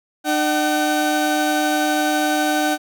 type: tone pair together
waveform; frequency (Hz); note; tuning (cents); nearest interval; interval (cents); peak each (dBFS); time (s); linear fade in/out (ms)
30% pulse; 301.4 / 759.5; D4 / F#5; +45 / +45; octave + major third; 1600; -17; 0.24-2.78; 50
effects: none